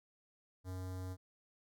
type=tone with notch filter; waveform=square; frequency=92.5 Hz; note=F#2; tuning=in tune; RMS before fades=-43 dBFS; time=0.64-1.17 s; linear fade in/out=50 ms; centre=2600 Hz; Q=0.84; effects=none